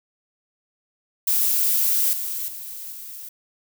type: noise with level steps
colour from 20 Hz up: violet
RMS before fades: -20 / -28 / -35 / -37 dBFS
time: 1.27-3.29 s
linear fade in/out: 5 ms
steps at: 2.13 / 2.48 / 2.92 s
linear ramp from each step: 2 ms
effects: none